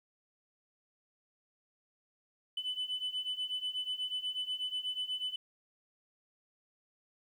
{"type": "beating tone pair", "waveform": "sine", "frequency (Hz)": [2999, 3007.2], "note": ["F#7", "F#7"], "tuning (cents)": [23, 27], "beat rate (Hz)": 8.2, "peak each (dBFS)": [-37, -35], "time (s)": [2.57, 5.36], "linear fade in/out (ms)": 5, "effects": ["tanh soft clip ceiling -30 dBFS", "11-bit"]}